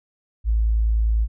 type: tone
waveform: sine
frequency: 55 Hz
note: A1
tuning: in tune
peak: -16 dBFS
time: 0.44-1.28 s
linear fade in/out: 50 ms
effects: none